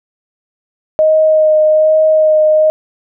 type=tone with vibrato; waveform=sine; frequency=622.3 Hz; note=D#5; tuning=in tune; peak=-6 dBFS; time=0.99-2.7 s; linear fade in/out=0 ms; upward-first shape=sine; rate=1.2 Hz; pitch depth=14 cents each way; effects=none